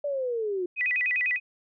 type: linear sweep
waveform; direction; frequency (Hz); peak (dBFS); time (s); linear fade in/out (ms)
sine; down; 587.3 to 349.2; -26; 0.04-0.66; 5
type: tone with vibrato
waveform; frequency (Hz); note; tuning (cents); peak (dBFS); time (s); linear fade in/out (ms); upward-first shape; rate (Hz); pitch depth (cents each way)
sine; 2226; C#7; +7; -23; 0.76-1.4; 50; square; 10; 210
effects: none